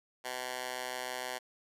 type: tone with high-pass filter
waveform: 10% pulse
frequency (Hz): 126.4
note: B2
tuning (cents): +41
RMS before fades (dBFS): -39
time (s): 0.24-1.39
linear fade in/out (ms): 20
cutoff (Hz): 820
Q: 0.78
effects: resampled to 32000 Hz